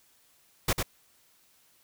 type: noise with echo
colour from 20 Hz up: pink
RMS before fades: -25 dBFS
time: 0.68-0.73 s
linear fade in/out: 5 ms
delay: 99 ms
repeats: 1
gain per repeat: -4 dB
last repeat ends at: 0.829 s
effects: white hiss -64 dBFS RMS until 1.83 s